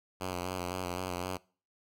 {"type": "tone with vibrato", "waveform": "5% pulse", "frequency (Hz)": 90.6, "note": "F#2", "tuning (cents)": -36, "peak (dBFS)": -23, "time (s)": [0.2, 1.38], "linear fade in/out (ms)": 20, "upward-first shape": "square", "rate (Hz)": 3.9, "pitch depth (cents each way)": 35, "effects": ["noise-tail reverb RT60 0.4 s tail -23 dB re dry"]}